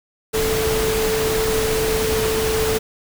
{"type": "tone in noise", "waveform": "sine", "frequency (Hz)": 440, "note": "A4", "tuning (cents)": 0, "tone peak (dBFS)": -19, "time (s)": [0.33, 2.79], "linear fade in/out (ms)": 20, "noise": "pink", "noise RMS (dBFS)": -23, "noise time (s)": [0.33, 2.79], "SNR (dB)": 1, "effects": []}